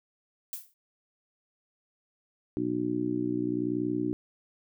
violet noise with exponential decay, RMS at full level -33 dBFS, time 0.53-0.74 s, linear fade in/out 1 ms, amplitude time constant 44 ms
harmonic tone, 60.9 Hz, B1, 24 cents flat, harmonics 2 / 3 / 4 / 5 / 6, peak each -39 / -40 / -35 / -29 / -34 dBFS, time 2.57-4.13 s, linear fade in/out 0 ms
effects none

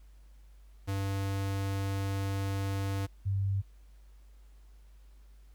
square / sine tone pair in turn, 98 / 98 Hz, G2 / G2, 0 / 0 cents, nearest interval unison, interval 0 cents, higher neither, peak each -31 / -27 dBFS, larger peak second, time 0.87-3.07 / 3.25-3.62 s, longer first, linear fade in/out 20 ms, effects added 50 Hz sine -52 dBFS peak until 5.54 s + pink hiss -70 dBFS RMS until 5.54 s

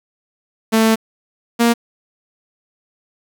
sawtooth tone pair in turn, 222.4 / 234.5 Hz, A3 / A#3, +19 / +11 cents, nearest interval minor second, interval 92 cents, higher second, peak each -7 / -7 dBFS, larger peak neither, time 0.72-0.96 / 1.59-1.74 s, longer first, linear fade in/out 20 ms, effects 7-bit

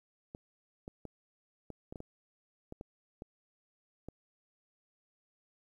clicks, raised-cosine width 2 ms, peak -30 dBFS, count 11, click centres 0.349 / 0.879 / 1.053 / 1.703 / 1.925 / 1.958 / 2.004 / 2.724 / 2.811 / 3.221 / 4.086 s, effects 11-bit

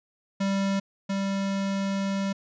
square tone pair in turn, 196 / 196 Hz, G3 / G3, 0 / 0 cents, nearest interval unison, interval 0 cents, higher neither, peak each -24 / -26 dBFS, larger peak first, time 0.4-0.8 / 1.09-2.33 s, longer second, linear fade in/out 10 ms, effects resampled to 16000 Hz

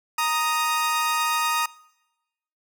sawtooth tone pair together, 932.3 / 1245.8 Hz, A#5 / D#6, 0 / +2 cents, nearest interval perfect fourth, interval 502 cents, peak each -21 / -20 dBFS, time 0.18-1.66 s, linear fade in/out 5 ms, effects noise-tail reverb RT60 1.0 s tail -23 dB re dry

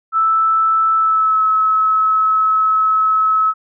sine tone with pitch glide, 1317 to 1292.1 Hz, E6 to E6, -2 to -35 cents, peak -11 dBFS, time 0.12-3.54 s, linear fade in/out 50 ms, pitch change -33 cents, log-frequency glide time 0.96-1.43 s, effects none

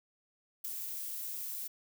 violet noise with ADSR envelope, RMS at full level -35 dBFS, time 0.64-1.68 s, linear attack 10 ms, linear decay 5 ms, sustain -5 dB, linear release 12 ms, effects none

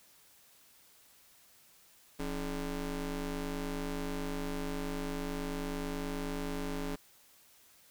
25% pulse ring-modulated tone, 149.6 Hz, D3, 32 cents sharp, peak -28 dBFS, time 2.19-6.96 s, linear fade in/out 10 ms, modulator 125 Hz, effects white hiss -62 dBFS RMS until 7.9 s

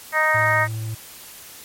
harmonic tone, 311.1 Hz, D#4, in tune, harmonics 2 / 3 / 4 / 5 / 6 / 7, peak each -24 / -24 / -23 / -26 / -19 / -26 dBFS, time 0.12-0.68 s, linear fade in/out 50 ms
triangle tone, 110.7 Hz, A2, 11 cents sharp, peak -23 dBFS, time 0.34-0.95 s, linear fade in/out 10 ms
effects white hiss -41 dBFS RMS until 1.64 s + MP3 64 kbps

